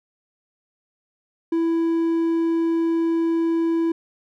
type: tone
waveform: triangle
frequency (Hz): 331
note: E4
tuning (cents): +7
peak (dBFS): -16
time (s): 1.52-3.92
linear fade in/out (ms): 5
effects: none